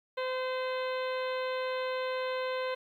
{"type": "harmonic tone", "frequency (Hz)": 514, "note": "C5", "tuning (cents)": -31, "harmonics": [1, 2, 3, 4, 5, 6, 7, 8], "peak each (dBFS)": [-32, -38, -42, -44, -46, -48, -49, -50], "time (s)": [0.17, 2.75], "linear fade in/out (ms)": 10, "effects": ["11-bit"]}